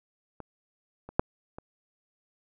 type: clicks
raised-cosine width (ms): 1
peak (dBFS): -26 / -28 / -6 / -26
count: 4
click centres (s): 0.403 / 1.09 / 1.195 / 1.585
effects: none